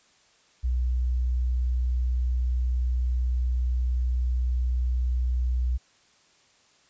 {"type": "tone", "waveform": "sine", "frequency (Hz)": 61.74, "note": "B1", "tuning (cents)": 0, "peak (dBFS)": -22, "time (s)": [0.63, 5.78], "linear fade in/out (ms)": 20, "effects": ["white hiss -61 dBFS RMS until 6.89 s", "resampled to 16000 Hz"]}